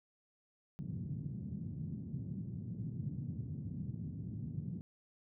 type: band-pass noise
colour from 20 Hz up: white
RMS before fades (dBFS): -42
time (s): 0.79-4.81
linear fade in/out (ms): 0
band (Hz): 100 to 180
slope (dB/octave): 24
effects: none